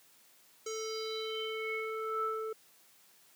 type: tone with low-pass filter sweep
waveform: square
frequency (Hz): 440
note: A4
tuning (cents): 0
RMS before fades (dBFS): -37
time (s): 0.66-2.53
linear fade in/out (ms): 5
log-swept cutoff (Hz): 6700 to 970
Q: 6.2
effects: white hiss -63 dBFS RMS until 3.35 s + high-pass 150 Hz 12 dB/octave